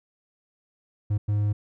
triangle tone bursts at uneven times, 103.83 Hz, G#2, in tune, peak -19 dBFS, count 2, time 1.1-1.18 / 1.28-1.53 s, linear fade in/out 10 ms, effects none

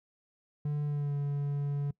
triangle tone with pitch glide, 147.3 to 142.94 Hz, D3 to D3, +6 to -47 cents, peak -27 dBFS, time 0.65-1.91 s, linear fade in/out 5 ms, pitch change -53 cents, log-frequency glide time 0.84-1.14 s, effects noise-tail reverb RT60 0.1 s tail -23 dB re dry

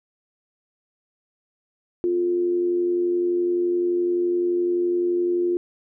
sine tone with amplitude modulation, 351.7 Hz, F4, 12 cents sharp, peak -17 dBFS, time 2.04-5.57 s, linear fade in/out 0 ms, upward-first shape sine, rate 91.7 Hz, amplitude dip 40%, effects none

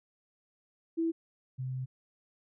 sine tone pair in turn, 329.2 / 129.37 Hz, E4 / C3, -2 / -19 cents, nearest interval octave + major third, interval 1617 cents, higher first, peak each -27 / -33 dBFS, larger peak first, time 0.97-1.12 / 1.58-1.86 s, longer second, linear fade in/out 20 ms, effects none

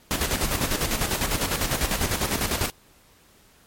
pink noise with tremolo, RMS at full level -23 dBFS, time 0.11-2.7 s, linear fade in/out 0 ms, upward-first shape square, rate 10 Hz, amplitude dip 55%, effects pink hiss -56 dBFS RMS until 3.66 s + MP3 64 kbps

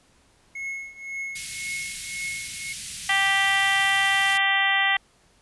triangle tone with tremolo, 2178 Hz, C#7, 31 cents flat, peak -26 dBFS, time 0.55-2.73 s, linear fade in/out 5 ms, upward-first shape triangle, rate 1.9 Hz, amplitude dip 90%
white band-stop noise, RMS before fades -33 dBFS, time 1.35-4.38 s, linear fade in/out 10 ms, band 190 to 2100 Hz, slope 24 dB/octave
harmonic tone, 392 Hz, G4, in tune, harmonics 2 / 3 / 4 / 5 / 6 / 7 / 8 / 9, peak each -27 / -31 / -31 / -21 / -32 / -30 / -28 / -36 dBFS, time 3.09-4.97 s, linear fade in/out 5 ms
effects pink hiss -60 dBFS RMS until 5.41 s + resampled to 24000 Hz

